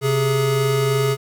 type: tone pair together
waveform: square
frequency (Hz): 132 / 419.1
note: C3 / G#4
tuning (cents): +16 / +16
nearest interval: octave + minor sixth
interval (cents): 2000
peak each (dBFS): -20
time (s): 0.01-1.17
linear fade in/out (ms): 50
effects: 9-bit